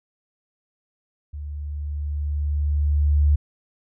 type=tone with level ramp; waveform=sine; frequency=73.42 Hz; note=D2; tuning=in tune; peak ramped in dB=-30 to -13 dBFS; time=1.33-3.36 s; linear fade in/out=10 ms; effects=none